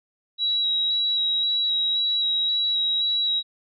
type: tone with vibrato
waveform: sine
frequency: 3871 Hz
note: B7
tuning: 35 cents flat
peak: -20 dBFS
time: 0.38-3.43 s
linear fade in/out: 50 ms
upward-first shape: square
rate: 1.9 Hz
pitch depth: 12 cents each way
effects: none